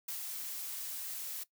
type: noise with ADSR envelope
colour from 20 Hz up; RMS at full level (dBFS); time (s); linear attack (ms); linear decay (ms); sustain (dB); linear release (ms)
blue; -39; 0.08-1.44; 5; 87; -2; 13
effects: noise-tail reverb RT60 0.1 s tail -18 dB re dry